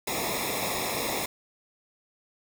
pink noise with comb filter, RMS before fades -30 dBFS, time 0.07-1.26 s, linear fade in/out 5 ms, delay 0.66 ms, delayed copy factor -0.95, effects none

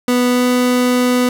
30% pulse tone with pitch glide, 246.9 to 248.5 Hz, B3 to B3, 0 to +11 cents, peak -9 dBFS, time 0.08-1.29 s, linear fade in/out 2 ms, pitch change +11 cents, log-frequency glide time 0.29-0.45 s, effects none

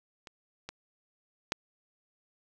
clicks, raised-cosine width 0.2 ms, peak -28 / -22 / -11 dBFS, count 3, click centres 0.272 / 0.69 / 1.521 s, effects none

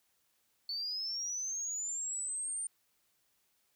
sine linear sweep, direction up, 4435 to 8970 Hz, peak -34 dBFS, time 0.69-2.67 s, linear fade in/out 2 ms, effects tanh soft clip ceiling -30 dBFS + white hiss -75 dBFS RMS until 3.75 s

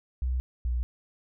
sine tone pair in turn, 63.2 / 60.59 Hz, B1 / B1, +41 / -32 cents, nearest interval minor second, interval 73 cents, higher first, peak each -25 / -25 dBFS, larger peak neither, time 0.22-0.4 / 0.65-0.83 s, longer neither, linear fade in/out 0 ms, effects none

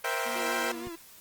15% pulse chord, C dominant seventh, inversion third, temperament equal with one note detuned, 472.4 / 523.3 / 659.3 / 784 Hz, Bb4 / C5 / E5 / G5, +23 / 0 / 0 / 0 cents, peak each -28 dBFS, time 0.04-0.72 s, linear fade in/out 5 ms
sawtooth tone, 238.3 Hz, A#3, 38 cents sharp, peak -36 dBFS, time 0.25-0.89 s, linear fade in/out 20 ms
45% pulse tone with vibrato, 345.4 Hz, F4, 19 cents flat, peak -38 dBFS, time 0.35-0.96 s, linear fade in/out 10 ms, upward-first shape triangle, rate 6.4 Hz, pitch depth 85 cents each way
click, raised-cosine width 5 ms, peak -31 dBFS, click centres 0.871 s
effects white hiss -53 dBFS RMS until 1.2 s + Opus 24 kbps

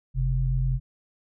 sine tone pair together, 46.25 / 130.81 Hz, F#1 / C3, 0 / 0 cents, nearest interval octave + tritone, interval 1800 cents, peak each -24 dBFS, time 0.14-0.8 s, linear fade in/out 50 ms, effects none

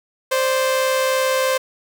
sawtooth tone pair together, 523.1 / 586 Hz, C5 / D5, -1 / -4 cents, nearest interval major second, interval 197 cents, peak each -13 / -23 dBFS, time 0.31-1.58 s, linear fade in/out 10 ms, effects 8-bit

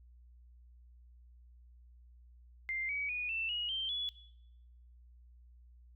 sine tone with pitch steps, 2095 / 2271 / 2463 / 2670 / 2895 / 3139 / 3403 Hz, C7 / C#7 / D#7 / E7 / F#7 / G7 / G#7, +2 / +41 / -18 / +22 / -38 / +2 / +41 cents, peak -34 dBFS, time 2.69-4.09 s, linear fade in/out 0 ms, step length 200 ms, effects noise-tail reverb RT60 0.9 s tail -20 dB re dry + added 60 Hz sine -56 dBFS peak until 5.95 s

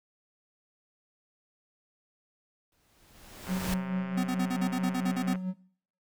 pink noise with exponential growth, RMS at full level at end -33 dBFS, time 2.72-3.74 s, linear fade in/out 2 ms, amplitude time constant 220 ms
click train, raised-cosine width 0.5 ms, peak -27 dBFS, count 250, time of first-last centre 3.47-5.356 s, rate 132 Hz
triangle tone with tremolo, 185 Hz, F#3, in tune, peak -24 dBFS, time 3.47-5.54 s, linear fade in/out 50 ms, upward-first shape sine, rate 4.5 Hz, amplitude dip 60%
square tone bursts, 253.1 Hz, B3, 43 cents sharp, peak -29 dBFS, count 11, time 4.17-5.338 s, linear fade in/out 10 ms, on 68 ms, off 42 ms
effects noise-tail reverb RT60 0.6 s tail -22 dB re dry

